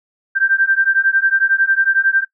sine beating tone pair, 1568 / 1579 Hz, G6 / G6, 0 / +12 cents, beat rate 11 Hz, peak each -15 dBFS, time 0.35-2.25 s, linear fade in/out 20 ms, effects noise-tail reverb RT60 0.1 s tail -19 dB re dry

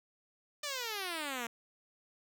5% pulse exponential sweep, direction down, 606 to 226.4 Hz, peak -25 dBFS, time 0.63-1.47 s, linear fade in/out 5 ms, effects none

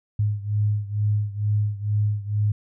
sine beating tone pair, 103.83 / 106.03 Hz, G#2 / G#2, 0 / +36 cents, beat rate 2.2 Hz, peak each -22 / -25 dBFS, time 0.19-2.52 s, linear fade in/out 5 ms, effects none

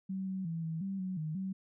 sine tone with pitch steps, 190.7 / 189.3 / 164.9 / 161.8 / 194.2 / 186.1 / 155.6 / 190.6 Hz, G3 / F#3 / E3 / E3 / G3 / F#3 / D#3 / G3, -47 / +40 / +1 / -32 / -16 / +10 / 0 / -48 cents, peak -34 dBFS, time 0.09-1.53 s, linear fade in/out 10 ms, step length 180 ms, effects none

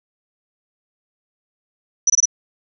sine tone bursts, 5920 Hz, F#8, in tune, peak -11 dBFS, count 4, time 2.07-2.256 s, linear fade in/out 5 ms, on 30 ms, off 22 ms, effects none

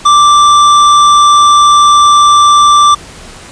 sine tone with hard clipping, 1174.7 Hz, D6, in tune, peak -4 dBFS, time 0.05-2.95 s, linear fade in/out 10 ms, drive 12 dB, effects pink hiss -31 dBFS RMS until 3.51 s + resampled to 22050 Hz

